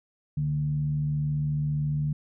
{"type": "tone with frequency modulation", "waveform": "sine", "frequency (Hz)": 147.6, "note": "D3", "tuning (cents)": 9, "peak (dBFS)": -24, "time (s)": [0.37, 2.13], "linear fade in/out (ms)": 5, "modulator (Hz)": 78.2, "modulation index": 0.33, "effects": []}